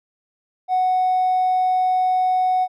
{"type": "tone with hard clipping", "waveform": "sine", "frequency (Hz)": 740, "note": "F#5", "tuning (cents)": 0, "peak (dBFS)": -16, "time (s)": [0.68, 2.68], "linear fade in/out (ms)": 50, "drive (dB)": 1, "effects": []}